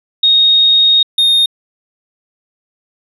sine / triangle tone pair in turn, 3729 / 3690 Hz, A#7 / A#7, 0 / -18 cents, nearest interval unison, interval 18 cents, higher first, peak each -6 dBFS, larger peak neither, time 0.23-1.03 / 1.18-1.46 s, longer first, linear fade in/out 5 ms, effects resampled to 32000 Hz

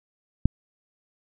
click, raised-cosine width 5 ms, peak -5 dBFS, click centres 0.456 s, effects none

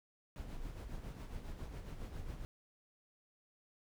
brown noise with tremolo, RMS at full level -43 dBFS, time 0.36-2.45 s, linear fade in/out 0 ms, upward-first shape sine, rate 7.3 Hz, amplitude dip 50%, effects none

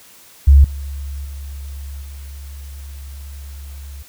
sine tone with level steps, 69.6 Hz, C#2, 8 cents sharp, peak -4 / -24 / -27 / -30 dBFS, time 0.47-4.03 s, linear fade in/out 10 ms, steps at 0.64 / 1.25 / 2.02 s, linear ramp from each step 5 ms, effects white hiss -45 dBFS RMS until 4.08 s

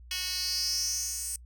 10% pulse tone with high-pass filter sweep, 367.1 Hz, F#4, 14 cents flat, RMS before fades -32 dBFS, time 0.11-1.36 s, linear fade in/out 2 ms, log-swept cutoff 3400 to 8200 Hz, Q 5.2, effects noise-tail reverb RT60 0.1 s tail -26 dB re dry + added 60 Hz sine -47 dBFS peak until 1.45 s

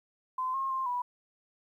sine tone with pitch steps, 1028 / 1074 / 1055 / 981 Hz, C6 / C6 / C6 / B5, -31 / +45 / +14 / -12 cents, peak -29 dBFS, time 0.38-1.02 s, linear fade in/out 5 ms, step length 160 ms, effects 11-bit

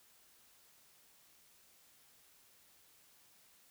silence, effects white hiss -66 dBFS RMS until 3.7 s

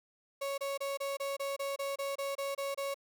35% pulse tone bursts, 554.4 Hz, C#5, in tune, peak -32 dBFS, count 13, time 0.41-2.944 s, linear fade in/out 10 ms, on 170 ms, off 27 ms, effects none

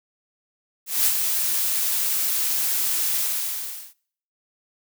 blue noise with ADSR envelope, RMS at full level -18 dBFS, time 0.86-3.94 s, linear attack 200 ms, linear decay 57 ms, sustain -5 dB, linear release 760 ms, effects noise-tail reverb RT60 0.6 s tail -24 dB re dry

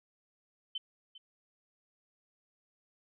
sine tone with echo, 3073 Hz, G7, 35 cents flat, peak -34 dBFS, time 0.75-0.78 s, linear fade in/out 5 ms, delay 400 ms, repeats 1, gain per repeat -15 dB, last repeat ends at 1.18 s, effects none

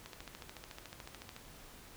click train, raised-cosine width 0.2 ms, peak -29 dBFS, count 19, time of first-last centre 0.06-1.364 s, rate 13.8 Hz, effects pink hiss -55 dBFS RMS until 1.96 s

